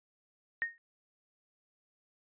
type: tone with exponential decay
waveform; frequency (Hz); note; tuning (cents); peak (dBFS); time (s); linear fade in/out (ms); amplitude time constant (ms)
sine; 1853; A#6; -11; -26; 0.62-0.78; 0; 34
effects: resampled to 8000 Hz